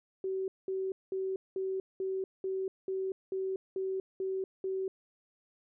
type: tone bursts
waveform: sine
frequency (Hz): 380.8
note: F#4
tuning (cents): +50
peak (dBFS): -31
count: 11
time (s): 0.24-4.88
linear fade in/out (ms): 2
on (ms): 240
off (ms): 200
effects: none